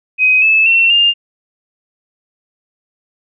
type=tone with pitch steps; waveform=sine; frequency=2518 / 2611 / 2708 / 2808 Hz; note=D#7 / E7 / E7 / F7; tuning=+20 / -17 / +46 / +9 cents; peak=-7 dBFS; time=0.18-1.14 s; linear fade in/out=50 ms; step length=240 ms; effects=none